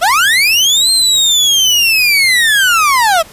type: linear two-way sweep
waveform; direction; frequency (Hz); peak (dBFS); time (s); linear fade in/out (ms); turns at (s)
30% pulse; up then down; 620 to 4200 to 620; -5; 0.01-3.23; 20; 0.91
effects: pink hiss -37 dBFS RMS until 3.32 s + resampled to 32000 Hz